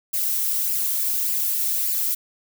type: noise with flanger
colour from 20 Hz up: violet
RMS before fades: -23 dBFS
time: 0.13-2.15 s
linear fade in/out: 10 ms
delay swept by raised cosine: 0.4 to 2.3 ms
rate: 1.7 Hz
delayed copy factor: +0.5
effects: none

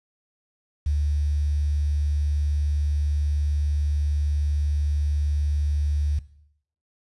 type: tone with quantisation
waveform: sine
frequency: 73.42 Hz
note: D2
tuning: in tune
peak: -20 dBFS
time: 0.86-6.19 s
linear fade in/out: 5 ms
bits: 8
effects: noise-tail reverb RT60 0.7 s tail -17 dB re dry + resampled to 24000 Hz

